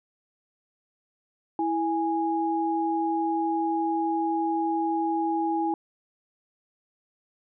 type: tone pair together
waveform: sine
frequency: 328.2 / 827 Hz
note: E4 / G#5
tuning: -8 / -8 cents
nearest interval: octave + major third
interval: 1600 cents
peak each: -26 dBFS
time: 1.59-5.74 s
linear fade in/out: 2 ms
effects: none